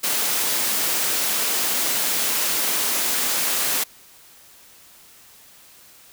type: high-pass noise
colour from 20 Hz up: white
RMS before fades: -22 dBFS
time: 0.03-3.84 s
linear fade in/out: 10 ms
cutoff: 210 Hz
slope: 12 dB/octave
effects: white hiss -49 dBFS RMS until 6.12 s